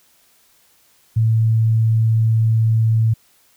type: tone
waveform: sine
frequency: 112 Hz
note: A2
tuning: 31 cents sharp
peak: -12 dBFS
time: 1.16-3.14 s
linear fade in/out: 10 ms
effects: white hiss -56 dBFS RMS until 3.56 s